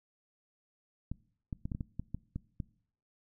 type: clicks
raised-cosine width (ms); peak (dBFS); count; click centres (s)
5; -24; 10; 1.116 / 1.528 / 1.655 / 1.718 / 1.749 / 1.808 / 1.996 / 2.146 / 2.36 / 2.602
effects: noise-tail reverb RT60 0.6 s tail -22 dB re dry